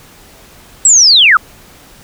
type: linear sweep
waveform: sine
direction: down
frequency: 7902 to 1174.7 Hz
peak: -3 dBFS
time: 0.85-1.37 s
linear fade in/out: 2 ms
effects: pink hiss -40 dBFS RMS until 2.03 s